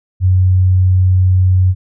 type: tone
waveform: sine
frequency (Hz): 92.5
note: F#2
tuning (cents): 0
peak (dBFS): -7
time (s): 0.2-1.75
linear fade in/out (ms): 50
effects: none